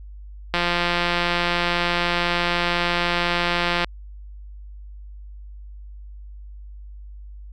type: click train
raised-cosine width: 0.3 ms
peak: -5 dBFS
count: 576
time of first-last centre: 0.54-3.845 s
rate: 174 Hz
effects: added 50 Hz sine -36 dBFS peak until 7.52 s